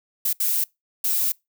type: noise bursts at uneven times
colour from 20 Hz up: violet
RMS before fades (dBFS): -22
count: 3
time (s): 0.25-0.33 / 0.4-0.64 / 1.04-1.32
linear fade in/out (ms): 5
effects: noise-tail reverb RT60 0.2 s tail -25 dB re dry